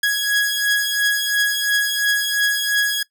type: beating tone pair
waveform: sawtooth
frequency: 1661.2 / 1664.1 Hz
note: G#6 / G#6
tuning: 0 / +3 cents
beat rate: 2.9 Hz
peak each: -18 / -15 dBFS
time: 0.03-3.03 s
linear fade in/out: 5 ms
effects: noise-tail reverb RT60 0.1 s tail -21 dB re dry